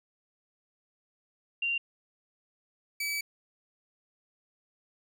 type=tone pair in turn; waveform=sine / sawtooth; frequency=2771 / 2294 Hz; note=F7 / D7; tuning=-14 / -41 cents; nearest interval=minor third; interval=327 cents; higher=first; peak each=-27 dBFS; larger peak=neither; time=1.62-1.78 / 3-3.21 s; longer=second; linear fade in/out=5 ms; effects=none